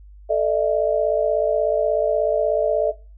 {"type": "chord", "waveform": "sine", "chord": "A suspended fourth", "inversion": "none", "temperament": "equal with one note detuned", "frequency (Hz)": [440, 602.8, 659.3], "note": ["A4", "D5", "E5"], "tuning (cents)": [0, 45, 0], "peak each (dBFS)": [-22, -20, -20], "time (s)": [0.29, 2.92], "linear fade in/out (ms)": 20, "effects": ["noise-tail reverb RT60 0.3 s tail -18 dB re dry", "added 50 Hz sine -41 dBFS peak until 3.17 s"]}